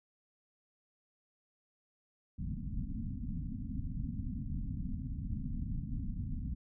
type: low-pass noise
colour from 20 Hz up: pink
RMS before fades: -38 dBFS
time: 2.38-6.55 s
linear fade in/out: 10 ms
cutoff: 270 Hz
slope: 96 dB/octave
effects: none